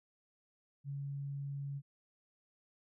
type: tone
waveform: sine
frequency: 140.3 Hz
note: C#3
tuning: 21 cents sharp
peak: -38 dBFS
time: 0.84-1.82 s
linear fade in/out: 50 ms
effects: none